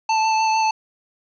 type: tone with vibrato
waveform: square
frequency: 881 Hz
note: A5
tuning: 2 cents sharp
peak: -17 dBFS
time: 0.09-0.71 s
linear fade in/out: 5 ms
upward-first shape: sine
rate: 6.6 Hz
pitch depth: 13 cents each way
effects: resampled to 16000 Hz + 8-bit